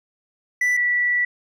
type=tone pair in turn; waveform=triangle / sine; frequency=1975.5 / 1956.2 Hz; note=B6 / B6; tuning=0 / -17 cents; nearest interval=unison; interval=17 cents; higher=first; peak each=-15 / -17 dBFS; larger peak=first; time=0.61-0.77 / 0.77-1.25 s; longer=second; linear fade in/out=5 ms; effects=none